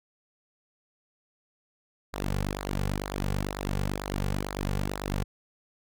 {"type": "tone with flanger", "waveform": "sawtooth", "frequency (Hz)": 49, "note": "G1", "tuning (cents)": 0, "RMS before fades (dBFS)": -31, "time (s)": [2.13, 5.24], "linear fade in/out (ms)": 10, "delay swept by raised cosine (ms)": [0.33, 3.23], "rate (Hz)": 2.1, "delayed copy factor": -0.75, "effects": []}